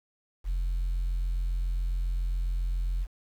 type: tone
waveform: sine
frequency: 43.65 Hz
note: F1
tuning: in tune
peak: -24 dBFS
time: 0.44-3.07 s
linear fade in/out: 50 ms
effects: tanh soft clip ceiling -24 dBFS + 9-bit